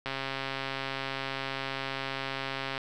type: click train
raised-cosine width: 0.3 ms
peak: -17 dBFS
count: 368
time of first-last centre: 0.06-2.779 s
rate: 135 Hz
effects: none